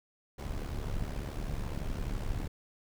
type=noise with amplitude modulation; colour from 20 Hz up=brown; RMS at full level=-32 dBFS; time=0.38-2.48 s; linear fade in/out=10 ms; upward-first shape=sine; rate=71.8 Hz; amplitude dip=70%; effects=none